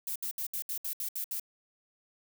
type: noise bursts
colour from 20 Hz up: violet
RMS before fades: -35 dBFS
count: 9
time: 0.07-1.397 s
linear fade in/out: 2 ms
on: 87 ms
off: 68 ms
effects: none